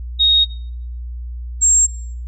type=tone pair in turn; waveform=sine; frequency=3742 / 7484 Hz; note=A#7 / A#8; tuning=+6 / +6 cents; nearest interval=octave; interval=1200 cents; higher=second; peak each=-10 dBFS; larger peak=neither; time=0.19-0.45 / 1.61-1.87 s; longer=neither; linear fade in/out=20 ms; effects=noise-tail reverb RT60 0.6 s tail -19 dB re dry + added 60 Hz sine -25 dBFS peak until 2.27 s